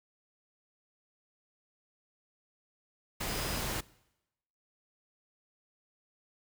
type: tone in noise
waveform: sine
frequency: 4992 Hz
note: D#8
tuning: 5 cents sharp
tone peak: -45 dBFS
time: 3.28-3.6 s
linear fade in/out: 10 ms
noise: pink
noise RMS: -35 dBFS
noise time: 3.2-3.81 s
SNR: -13 dB
effects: noise-tail reverb RT60 0.9 s tail -22 dB re dry